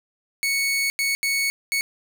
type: tone bursts at uneven times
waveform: sawtooth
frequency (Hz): 2217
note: C#7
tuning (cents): 0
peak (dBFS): -17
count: 4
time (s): 0.43-0.9 / 0.99-1.15 / 1.23-1.5 / 1.72-1.81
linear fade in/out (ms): 0
effects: none